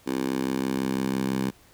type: tone with high-pass filter sweep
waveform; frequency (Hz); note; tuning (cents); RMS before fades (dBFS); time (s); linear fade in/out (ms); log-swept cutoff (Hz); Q
10% pulse; 66; C2; +16; -27; 0.06-1.51; 20; 280 to 180; 2.1
effects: pink hiss -56 dBFS RMS until 1.73 s